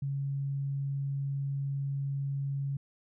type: tone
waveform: sine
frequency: 138.8 Hz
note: C#3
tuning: 3 cents sharp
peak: -30 dBFS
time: 0.02-2.77 s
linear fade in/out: 5 ms
effects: none